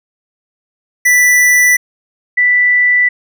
square / sine tone pair in turn, 1975.5 / 1975.5 Hz, B6 / B6, 0 / 0 cents, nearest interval unison, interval 0 cents, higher neither, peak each -7 dBFS, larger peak neither, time 1.05-1.77 / 2.37-3.09 s, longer neither, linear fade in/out 10 ms, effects none

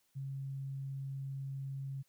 sine tone, 136.2 Hz, C#3, 30 cents flat, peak -38 dBFS, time 0.15-2.03 s, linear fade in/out 20 ms, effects white hiss -75 dBFS RMS until 2.08 s

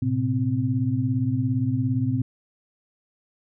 sine tone cluster, 110.6 / 128 / 259.2 Hz, A2 / C3 / C4, +9 / -38 / -16 cents, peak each -25 dBFS, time 0.02-2.22 s, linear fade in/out 5 ms, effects none

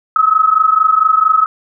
sine tone pair together, 1270 / 1294.4 Hz, D#6 / E6, +35 / -32 cents, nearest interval unison, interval 33 cents, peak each -11 dBFS, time 0.16-1.46 s, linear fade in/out 2 ms, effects none

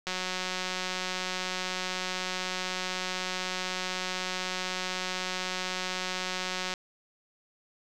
click train, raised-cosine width 0.2 ms, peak -15 dBFS, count 1228, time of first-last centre 0.07-6.738 s, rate 184 Hz, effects none

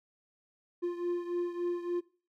triangle beating tone pair, 349.2 / 352.7 Hz, F4 / F4, 0 / +17 cents, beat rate 3.5 Hz, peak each -30 / -35 dBFS, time 0.82-2.01 s, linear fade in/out 20 ms, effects noise-tail reverb RT60 0.4 s tail -20 dB re dry

